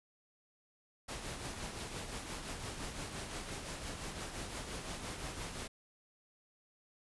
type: noise with tremolo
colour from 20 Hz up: pink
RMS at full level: -41 dBFS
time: 1.08-5.68 s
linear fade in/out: 10 ms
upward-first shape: triangle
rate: 5.8 Hz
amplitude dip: 50%
effects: resampled to 24000 Hz